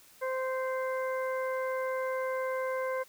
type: harmonic tone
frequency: 520 Hz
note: C5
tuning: 11 cents flat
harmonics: 1 / 2 / 3 / 4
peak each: -31 / -37 / -41 / -43 dBFS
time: 0.21-3.04 s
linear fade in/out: 20 ms
effects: white hiss -58 dBFS RMS until 3.08 s